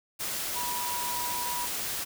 sine tone in noise, 971 Hz, B5, 30 cents flat, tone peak -33 dBFS, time 0.55-1.67 s, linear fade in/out 20 ms, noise white, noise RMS -33 dBFS, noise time 0.19-2.05 s, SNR -3 dB, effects none

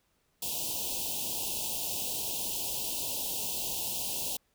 white band-stop noise, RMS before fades -34 dBFS, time 0.42-4.37 s, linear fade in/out 5 ms, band 970 to 2600 Hz, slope 96 dB/octave, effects pink hiss -73 dBFS RMS until 4.54 s

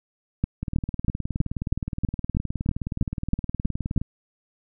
two click trains, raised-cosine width 5 ms, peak -15 / -9 dBFS, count 66 / 12, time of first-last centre 0.63-4.015 / 0.44-3.977 s, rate 19.2 / 3.11 Hz, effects none

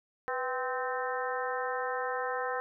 harmonic tone with a mistuned harmonic, 259.1 Hz, C4, 17 cents flat, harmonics 2 / 3 / 4 / 5 / 6 / 7, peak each -35 / -37 / -38 / -39 / -40 / -40 dBFS, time 0.28-2.6 s, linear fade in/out 0 ms, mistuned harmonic 2, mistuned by -66 cents, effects none

